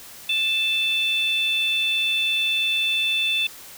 sine tone pair together, 2637 / 3526 Hz, E7 / A7, 0 / +3 cents, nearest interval perfect fourth, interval 503 cents, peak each -21 dBFS, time 0.29-3.47 s, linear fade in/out 5 ms, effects tanh soft clip ceiling -14 dBFS + white hiss -42 dBFS RMS until 3.77 s

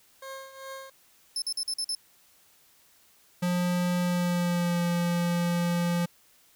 20% pulse tone with tremolo, 536 Hz, C5, 42 cents sharp, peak -32 dBFS, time 0.22-0.9 s, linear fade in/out 5 ms, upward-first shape triangle, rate 2.5 Hz, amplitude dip 75%
30% pulse tone bursts, 5260 Hz, E8, 5 cents flat, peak -24 dBFS, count 6, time 1.36-1.95 s, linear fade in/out 2 ms, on 60 ms, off 46 ms
square tone with pitch glide, 177.6 to 173.24 Hz, F3 to F3, +29 to -14 cents, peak -25 dBFS, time 3.42-6.06 s, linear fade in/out 10 ms, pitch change -43 cents, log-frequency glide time 4.02-4.82 s
effects white hiss -61 dBFS RMS until 6.55 s

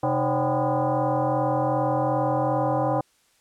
sine tone with frequency modulation, 131.3 Hz, C3, 6 cents sharp, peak -20 dBFS, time 0.03-3.01 s, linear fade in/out 5 ms, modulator 220 Hz, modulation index 3.9, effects white hiss -63 dBFS RMS until 3.4 s + low-pass 10000 Hz 12 dB/octave

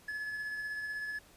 triangle tone with tremolo, 1710 Hz, A6, 50 cents flat, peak -33 dBFS, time 0.08-1.19 s, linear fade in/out 5 ms, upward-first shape sine, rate 16 Hz, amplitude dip 30%, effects pink hiss -60 dBFS RMS until 1.36 s + resampled to 32000 Hz

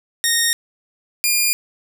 10% pulse tone pair in turn, 1854 / 2414 Hz, A#6 / D7, -10 / +47 cents, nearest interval perfect fourth, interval 457 cents, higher second, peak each -6 dBFS, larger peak neither, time 0.24-0.53 / 1.24-1.53 s, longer neither, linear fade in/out 0 ms, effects none

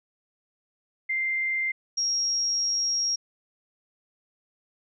sine tone pair in turn, 2092 / 5599 Hz, C7 / F8, -1 / +4 cents, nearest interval octave + perfect fourth, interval 1705 cents, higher second, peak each -24 / -23 dBFS, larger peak second, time 1.09-1.72 / 1.97-3.16 s, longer second, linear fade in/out 10 ms, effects none

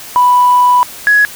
sine tone pair in turn, 987.8 / 1675.8 Hz, B5 / G#6, 0 / +15 cents, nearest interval major sixth, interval 915 cents, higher second, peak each -4 dBFS, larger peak neither, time 0.16-0.83 / 1.07-1.25 s, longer first, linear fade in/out 0 ms, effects tanh soft clip ceiling 0 dBFS + white hiss -30 dBFS RMS until 1.35 s

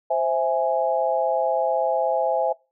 sine chord, C augmented, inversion none, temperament equal, 523.3 / 659.3 / 830.6 Hz, C5 / E5 / G#5, 0 / 0 / 0 cents, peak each -24 / -22 / -24 dBFS, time 0.1-2.53 s, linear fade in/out 10 ms, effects noise-tail reverb RT60 0.3 s tail -24 dB re dry

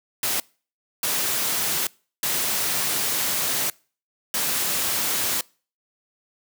white noise bursts at uneven times, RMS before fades -24 dBFS, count 4, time 0.23-0.4 / 1.03-1.87 / 2.23-3.7 / 4.34-5.41 s, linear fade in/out 2 ms, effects noise-tail reverb RT60 0.4 s tail -25 dB re dry + high-pass 100 Hz 12 dB/octave

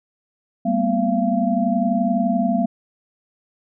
sine tone cluster, 196 / 227.5 / 248 / 684 Hz, G3 / A#3 / B3 / F5, 0 / -42 / +7 / -36 cents, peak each -22 dBFS, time 0.65-2.66 s, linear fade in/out 10 ms, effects none

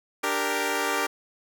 10% pulse chord, G minor, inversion second, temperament equal, 293.7 / 392 / 466.2 Hz, D4 / G4 / Bb4, 0 / 0 / 0 cents, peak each -22 / -20 / -20 dBFS, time 0.23-1.07 s, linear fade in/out 10 ms, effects none

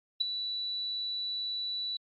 sine tone with ADSR envelope, 3951 Hz, B7, in tune, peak -22 dBFS, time 0.2-1.97 s, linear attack 12 ms, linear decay 11 ms, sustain -10 dB, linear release 5 ms, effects Opus 48 kbps

